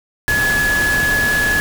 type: tone in noise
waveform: sine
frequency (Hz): 1696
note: G#6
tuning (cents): +36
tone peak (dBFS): -14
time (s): 0.28-1.6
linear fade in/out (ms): 0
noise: pink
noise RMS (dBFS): -22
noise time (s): 0.28-1.6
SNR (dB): +5
effects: none